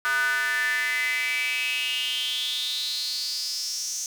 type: tone with high-pass filter sweep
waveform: square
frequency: 135.6 Hz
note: C#3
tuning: 38 cents flat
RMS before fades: -27 dBFS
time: 0.05-4.06 s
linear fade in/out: 0 ms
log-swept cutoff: 1400 to 6200 Hz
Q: 7.6
effects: none